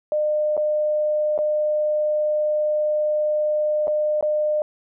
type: tone with dropouts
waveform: sine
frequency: 605 Hz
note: D#5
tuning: 49 cents flat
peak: -18 dBFS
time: 0.12-4.62 s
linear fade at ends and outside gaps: 1 ms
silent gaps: 0.568-0.576 / 1.378-1.388 / 3.872-3.879 / 4.21-4.226 s
effects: none